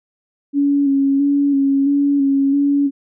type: tone with vibrato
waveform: sine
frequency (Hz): 279.3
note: C#4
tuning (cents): +13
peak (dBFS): -12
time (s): 0.53-2.91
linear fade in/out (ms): 50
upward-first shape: square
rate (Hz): 1.5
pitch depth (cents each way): 25
effects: none